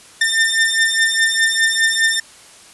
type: beating tone pair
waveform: sawtooth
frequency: 1800 / 1804.9 Hz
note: A6 / A6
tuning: +39 / +44 cents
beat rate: 4.9 Hz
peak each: -13 dBFS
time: 0.21-2.2 s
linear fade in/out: 5 ms
effects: white hiss -43 dBFS RMS until 2.73 s + resampled to 24000 Hz